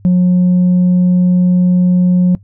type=tone with tanh clipping; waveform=sine; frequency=180 Hz; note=F#3; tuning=47 cents flat; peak=-7 dBFS; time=0.05-2.35 s; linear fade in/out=0 ms; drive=1 dB; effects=noise-tail reverb RT60 0.1 s tail -21 dB re dry + added 100 Hz sine -39 dBFS peak until 2.43 s